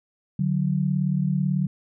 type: tone pair together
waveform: sine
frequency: 146.83 / 185 Hz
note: D3 / F#3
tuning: 0 / 0 cents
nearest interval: major third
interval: 400 cents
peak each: -23 dBFS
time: 0.39-1.67 s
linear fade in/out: 5 ms
effects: none